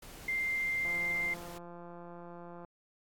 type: noise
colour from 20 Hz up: pink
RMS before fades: -50 dBFS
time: 0.02-1.58 s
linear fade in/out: 5 ms
type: tone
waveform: sine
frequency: 2095 Hz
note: C7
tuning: 2 cents sharp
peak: -30 dBFS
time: 0.28-1.34 s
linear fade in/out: 5 ms
type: click train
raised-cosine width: 1 ms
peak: -35 dBFS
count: 312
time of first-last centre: 0.85-2.648 s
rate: 173 Hz
effects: AAC 64 kbps